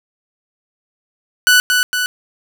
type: tone with echo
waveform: sawtooth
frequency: 1486 Hz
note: F#6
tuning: 7 cents sharp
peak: -4 dBFS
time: 1.47-1.6 s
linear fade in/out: 0 ms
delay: 230 ms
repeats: 2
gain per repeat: -4 dB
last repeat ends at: 2.06 s
effects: none